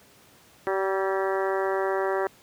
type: harmonic tone with a mistuned harmonic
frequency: 192.3 Hz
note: G3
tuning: 33 cents flat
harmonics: 2 / 3 / 4 / 5 / 6 / 7 / 8 / 9 / 10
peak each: -26 / -30 / -32 / -34 / -36 / -37 / -38 / -39 / -40 dBFS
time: 0.67-2.27 s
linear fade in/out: 0 ms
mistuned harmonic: 8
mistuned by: +51 cents
effects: pink hiss -55 dBFS RMS until 2.42 s + high-pass 100 Hz 12 dB/octave